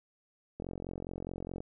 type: click train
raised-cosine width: 2 ms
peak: -26 dBFS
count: 46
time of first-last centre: 0.6-1.604 s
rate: 44.8 Hz
effects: none